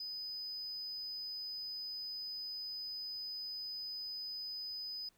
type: tone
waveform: sine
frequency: 5000 Hz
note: D#8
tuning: 8 cents sharp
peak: -38 dBFS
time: 0-5.09 s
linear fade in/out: 5 ms
effects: tanh soft clip ceiling -39 dBFS + pink hiss -72 dBFS RMS until 5.17 s